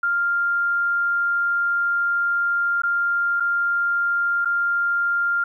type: tone with dropouts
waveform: sine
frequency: 1396.9 Hz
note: F6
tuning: in tune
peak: -18 dBFS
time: 0.03-5.44 s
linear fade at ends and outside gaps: 5 ms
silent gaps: 2.82-2.834 / 3.4-3.404 / 4.448-4.455 s
effects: 10-bit